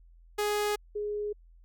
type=tone pair in turn; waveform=sawtooth / sine; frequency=416.4 / 416.4 Hz; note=G#4 / G#4; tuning=+5 / +5 cents; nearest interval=unison; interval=0 cents; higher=neither; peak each=-23 / -30 dBFS; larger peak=first; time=0.38-0.76 / 0.95-1.33 s; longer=neither; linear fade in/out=10 ms; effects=added 42 Hz sine -53 dBFS peak until 1.64 s